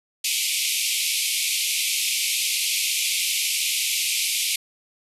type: band-pass noise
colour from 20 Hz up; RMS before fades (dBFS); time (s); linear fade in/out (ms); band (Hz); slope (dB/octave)
pink; -24; 0.24-4.56; 5; 2200 to 13000; 96
effects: none